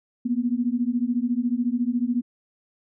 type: beating tone pair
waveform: sine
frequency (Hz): 235.3 / 249.3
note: A#3 / B3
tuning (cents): +16 / +16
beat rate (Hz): 14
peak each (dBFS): -24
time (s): 0.25-2.22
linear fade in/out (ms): 10
effects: none